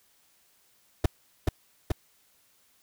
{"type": "noise with echo", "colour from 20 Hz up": "brown", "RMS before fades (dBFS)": -20, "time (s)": [1.04, 1.06], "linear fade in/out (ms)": 5, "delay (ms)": 430, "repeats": 2, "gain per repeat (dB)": -2, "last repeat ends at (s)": 1.92, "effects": ["white hiss -65 dBFS RMS until 2.82 s"]}